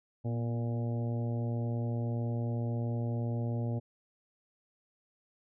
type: harmonic tone with a mistuned harmonic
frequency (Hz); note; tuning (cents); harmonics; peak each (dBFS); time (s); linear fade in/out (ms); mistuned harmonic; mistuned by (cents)
117.1; A#2; +8; 1 / 2 / 3 / 4 / 5 / 6 / 7; -31 / -38 / -45 / -45 / -45 / -51 / -52; 0.24-3.8; 20; 2; +34
effects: none